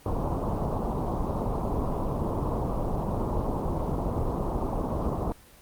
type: low-pass noise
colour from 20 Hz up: pink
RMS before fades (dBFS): -28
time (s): 0.06-5.32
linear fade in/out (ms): 0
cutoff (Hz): 1100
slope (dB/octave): 48
effects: pink hiss -53 dBFS RMS until 5.61 s + Opus 24 kbps